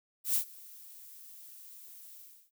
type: noise with ADSR envelope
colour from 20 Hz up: violet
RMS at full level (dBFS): -27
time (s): 0.24-2.51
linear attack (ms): 110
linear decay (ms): 94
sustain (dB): -24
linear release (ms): 320
effects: none

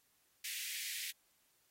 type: high-pass noise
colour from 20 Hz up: pink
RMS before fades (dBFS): -43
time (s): 0.44-1.11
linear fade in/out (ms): 5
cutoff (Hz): 1900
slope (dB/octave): 48
effects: white hiss -74 dBFS RMS until 1.7 s + AAC 48 kbps

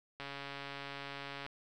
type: click train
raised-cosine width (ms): 0.3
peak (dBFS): -27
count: 178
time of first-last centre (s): 0.2-1.464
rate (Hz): 140
effects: none

